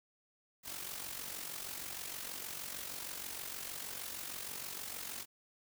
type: noise with amplitude modulation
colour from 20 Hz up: white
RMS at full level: -41 dBFS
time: 0.63-5.26 s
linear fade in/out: 50 ms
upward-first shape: sine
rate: 46.4 Hz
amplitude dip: 60%
effects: none